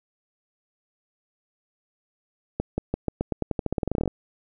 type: accelerating click train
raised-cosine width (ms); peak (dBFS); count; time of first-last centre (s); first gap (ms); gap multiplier
2; -11; 21; 2.6-4.077; 180; 0.89
effects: none